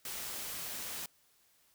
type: noise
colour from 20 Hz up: white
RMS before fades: -41 dBFS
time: 0.05-1.06 s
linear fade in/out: 2 ms
effects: white hiss -69 dBFS RMS until 1.74 s